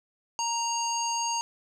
square tone with low-pass filter, 932 Hz, A#5, 1 cent flat, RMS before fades -29 dBFS, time 0.39-1.41 s, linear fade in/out 0 ms, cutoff 6100 Hz, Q 9.5, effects none

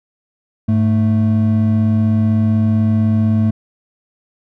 triangle tone pair together, 104.13 / 220 Hz, G#2 / A3, +5 / 0 cents, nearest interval octave + minor second, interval 1295 cents, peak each -12 dBFS, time 0.68-3.51 s, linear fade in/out 10 ms, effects none

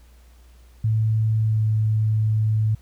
sine tone with pitch glide, 110 to 108.74 Hz, A2 to A2, 0 to -20 cents, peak -17 dBFS, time 0.84-2.75 s, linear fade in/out 5 ms, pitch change -20 cents, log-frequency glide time 1.38-1.64 s, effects added 60 Hz sine -47 dBFS peak until 2.81 s + pink hiss -59 dBFS RMS until 2.81 s

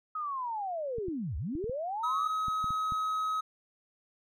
sine linear two-way sweep, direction down then up, 1279 to 59.7 to 1279 Hz, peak -32 dBFS, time 0.15-2.3 s, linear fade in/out 5 ms, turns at 1.37 s
clicks, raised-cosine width 5 ms, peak -29 dBFS, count 9, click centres 0.984 / 1.084 / 1.553 / 1.642 / 1.696 / 2.483 / 2.643 / 2.706 / 2.922 s
triangle tone, 1273 Hz, D#6, 39 cents sharp, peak -27 dBFS, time 2.03-3.41 s, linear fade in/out 10 ms
effects none

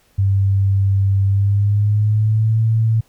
sine tone with pitch glide, 98 to 111.92 Hz, G2 to A2, 0 to +30 cents, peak -12 dBFS, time 0.18-3.01 s, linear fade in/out 10 ms, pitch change +230 cents, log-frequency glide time 1.25-2.62 s, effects pink hiss -57 dBFS RMS until 3.08 s

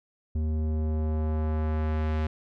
square tone with low-pass filter sweep, 77.78 Hz, D#2, in tune, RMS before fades -27 dBFS, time 0.35-2.27 s, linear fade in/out 5 ms, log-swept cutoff 260 to 3000 Hz, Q 0.73, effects none

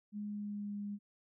sine tone with pitch glide, 207.7 to 204.2 Hz, G#3 to G#3, 0 to -29 cents, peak -38 dBFS, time 0.12-0.99 s, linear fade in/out 50 ms, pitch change -29 cents, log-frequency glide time 0.24-0.78 s, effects none

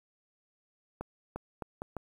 accelerating click train, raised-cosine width 1 ms, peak -23 dBFS, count 5, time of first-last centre 1.01-1.967 s, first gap 350 ms, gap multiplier 0.75, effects 9-bit

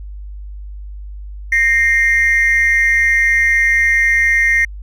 triangle ring-modulated tone, 1975.5 Hz, B6, in tune, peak -4 dBFS, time 1.52-4.65 s, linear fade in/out 5 ms, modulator 128 Hz, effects tanh soft clip ceiling -5 dBFS + added 50 Hz sine -27 dBFS peak until 4.82 s

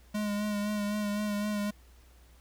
square tone with vibrato, 207.7 Hz, G#3, in tune, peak -30 dBFS, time 0.14-1.71 s, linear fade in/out 10 ms, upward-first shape sine, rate 3.9 Hz, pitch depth 28 cents each way, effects added 60 Hz sine -55 dBFS peak until 2.4 s + pink hiss -63 dBFS RMS until 2.4 s

